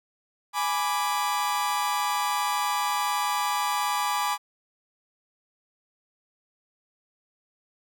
40% pulse chord, G# diminished, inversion none, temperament equal, 830.6 / 987.8 / 1174.7 Hz, G#5 / B5 / D6, 0 / 0 / 0 cents, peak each -28 dBFS, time 0.53-4.38 s, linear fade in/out 50 ms, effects none

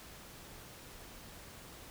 silence, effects pink hiss -52 dBFS RMS until 1.9 s

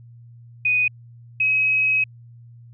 sine tone pair in turn, 2489 / 2547 Hz, D#7 / D#7, 0 / +40 cents, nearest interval unison, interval 40 cents, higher second, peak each -16 dBFS, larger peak neither, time 0.65-0.88 / 1.4-2.04 s, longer second, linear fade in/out 5 ms, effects added 118 Hz sine -42 dBFS peak until 2.73 s

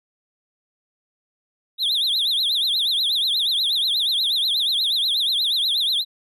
triangle tone with vibrato, 3654 Hz, A#7, 35 cents flat, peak -17 dBFS, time 1.78-6.05 s, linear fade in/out 50 ms, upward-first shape triangle, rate 8.3 Hz, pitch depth 250 cents each way, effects none

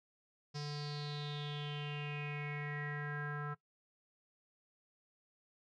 square tone with low-pass filter sweep, 146.83 Hz, D3, in tune, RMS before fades -41 dBFS, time 0.54-3.55 s, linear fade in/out 20 ms, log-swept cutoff 5200 to 1400 Hz, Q 7.5, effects noise-tail reverb RT60 0.1 s tail -19 dB re dry

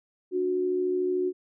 sine tone pair together, 292.8 / 366.2 Hz, D4 / F#4, -5 / -18 cents, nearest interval major third, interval 387 cents, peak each -33 / -24 dBFS, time 0.31-1.33 s, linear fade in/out 50 ms, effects none

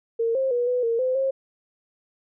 sine tone with pitch steps, 458.9 / 531 / 484.4 / 496.4 / 461.2 / 513 / 536 Hz, A#4 / C5 / B4 / B4 / A#4 / C5 / C5, -27 / +25 / -34 / +9 / -19 / -34 / +42 cents, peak -20 dBFS, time 0.19-1.31 s, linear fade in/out 10 ms, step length 160 ms, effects none

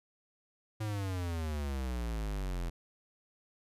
square exponential sweep, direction down, 110 to 41.65 Hz, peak -34 dBFS, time 0.8-2.7 s, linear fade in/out 10 ms, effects resampled to 32000 Hz

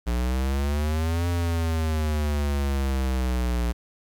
square exponential two-way sweep, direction up then down, 58.27 to 87.31 to 58.6 Hz, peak -23 dBFS, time 0.06-3.73 s, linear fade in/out 20 ms, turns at 1.28 s, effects 10-bit

